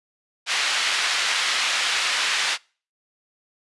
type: band-pass noise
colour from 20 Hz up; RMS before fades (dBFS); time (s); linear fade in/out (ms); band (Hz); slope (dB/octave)
pink; -23; 0.46-2.58; 50; 1700 to 4800; 12
effects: noise-tail reverb RT60 0.4 s tail -26 dB re dry + resampled to 24000 Hz